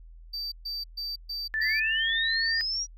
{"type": "tone bursts", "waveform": "triangle", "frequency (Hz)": 4650, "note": "D8", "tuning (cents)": -18, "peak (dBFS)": -30, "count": 5, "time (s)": [0.33, 1.8], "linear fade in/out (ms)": 10, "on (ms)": 190, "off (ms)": 130}
{"type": "tone with pitch glide", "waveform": "sine", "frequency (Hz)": [1760, 1816.8], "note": ["A6", "A#6"], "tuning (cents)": [0, -45], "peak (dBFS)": -26, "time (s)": [1.54, 2.61], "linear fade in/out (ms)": 0, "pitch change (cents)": 55, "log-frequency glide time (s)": [1.78, 2.13]}
{"type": "linear sweep", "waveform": "sine", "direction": "up", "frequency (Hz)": [1727, 5780], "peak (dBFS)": -27, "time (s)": [1.57, 2.87], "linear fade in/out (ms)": 50}
{"effects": ["added 41 Hz sine -45 dBFS peak until 2.97 s"]}